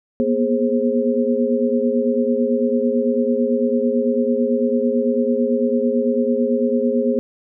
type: tone cluster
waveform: sine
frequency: 236.5 / 245.5 / 416 / 531 Hz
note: A#3 / B3 / G#4 / C5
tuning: +25 / -10 / +3 / +25 cents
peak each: -21 dBFS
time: 0.2-7.19 s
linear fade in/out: 0 ms
effects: none